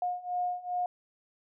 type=beating tone pair; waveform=sine; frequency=716 / 718.5 Hz; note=F5 / F5; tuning=+43 / +49 cents; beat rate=2.5 Hz; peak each=-34 / -32 dBFS; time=0.02-0.86 s; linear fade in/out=2 ms; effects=none